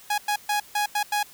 sawtooth tone bursts at uneven times, 831 Hz, G#5, 1 cent sharp, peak -18 dBFS, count 6, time 0.1-0.18 / 0.28-0.36 / 0.49-0.6 / 0.75-0.86 / 0.95-1.03 / 1.12-1.23 s, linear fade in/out 5 ms, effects white hiss -49 dBFS RMS until 1.33 s

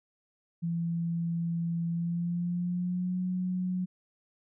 sine tone with pitch glide, 168.5 to 182.69 Hz, E3 to F#3, +38 to -22 cents, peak -28 dBFS, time 0.62-3.86 s, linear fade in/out 20 ms, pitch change +140 cents, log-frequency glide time 1.89-3.2 s, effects none

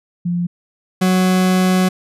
sine / 40% pulse tone pair in turn, 174.61 / 184.99 Hz, F3 / F#3, 0 / 0 cents, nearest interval minor second, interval 100 cents, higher second, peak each -16 / -11 dBFS, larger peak second, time 0.25-0.47 / 1.01-1.89 s, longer second, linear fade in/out 10 ms, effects resampled to 32000 Hz

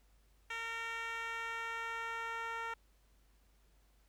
10% pulse tone with band-pass filter sweep, 458.1 Hz, A#4, 30 cents flat, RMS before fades -41 dBFS, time 0.5-2.74 s, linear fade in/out 5 ms, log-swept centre 2200 to 1200 Hz, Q 1.1, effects added 50 Hz sine -66 dBFS peak until 4.08 s + pink hiss -74 dBFS RMS until 4.08 s

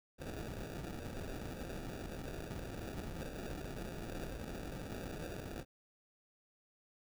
pink noise with sample-and-hold, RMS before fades -44 dBFS, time 0.18-5.65 s, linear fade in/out 50 ms, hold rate 1050 Hz, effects none

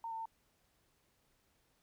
sine tone with pitch steps, 915 / 898 / 903 Hz, A#5 / A5 / A5, -32 / +35 / +45 cents, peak -39 dBFS, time 0.04-0.256 s, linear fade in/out 2 ms, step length 72 ms, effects pink hiss -75 dBFS RMS until 1.82 s

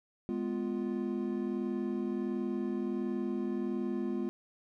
triangle chord, F diminished, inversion first, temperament equal with one note detuned, 207.7 / 249.1 / 349.2 Hz, Ab3 / Cb4 / F4, 0 / +15 / 0 cents, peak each -34 dBFS, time 0.29-4.29 s, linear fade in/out 0 ms, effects none

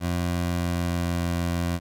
20% pulse tone with pitch glide, 87.31 to 86.26 Hz, F2 to F2, 0 to -21 cents, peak -19 dBFS, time 0-1.8 s, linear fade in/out 50 ms, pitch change -21 cents, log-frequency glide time 0.37-1.31 s, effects none

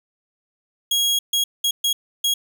sawtooth tone bursts at uneven times, 3300 Hz, G#7, 12 cents flat, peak -14 dBFS, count 5, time 0.91-1.19 / 1.33-1.44 / 1.64-1.71 / 1.84-1.93 / 2.24-2.34 s, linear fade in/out 5 ms, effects none

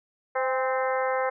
harmonic tone with a mistuned harmonic, 259.5 Hz, C4, 14 cents flat, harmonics 2 / 3 / 4 / 5 / 6 / 7 / 8, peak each -26 / -30 / -32 / -34 / -36 / -37 / -38 dBFS, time 0.35-1.3 s, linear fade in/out 10 ms, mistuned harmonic 3, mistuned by +40 cents, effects none

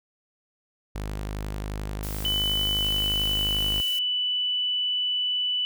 sawtooth tone, 51.4 Hz, G#1, 17 cents flat, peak -26 dBFS, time 0.95-3.81 s, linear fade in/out 5 ms
blue noise, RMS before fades -38 dBFS, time 2.03-3.99 s, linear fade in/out 2 ms
sine tone with pitch glide, 3000 to 2979 Hz, F#7 to F#7, +23 to +11 cents, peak -23 dBFS, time 2.25-5.65 s, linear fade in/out 0 ms, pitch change -12 cents, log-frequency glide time 2.75-3.89 s
effects none

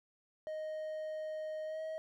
triangle tone with pitch glide, 622.3 to 633.9 Hz, D#5 to D#5, 0 to +32 cents, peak -36 dBFS, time 0.47-1.98 s, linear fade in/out 0 ms, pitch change +32 cents, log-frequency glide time 1.65-1.81 s, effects none

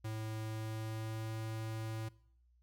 square tone with pitch glide, 109.7 to 110.85 Hz, A2 to A2, -5 to +13 cents, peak -39 dBFS, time 0.04-2.09 s, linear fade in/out 10 ms, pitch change +18 cents, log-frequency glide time 0.41-1.34 s, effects noise-tail reverb RT60 0.7 s tail -22 dB re dry + added 60 Hz sine -66 dBFS peak until 2.62 s

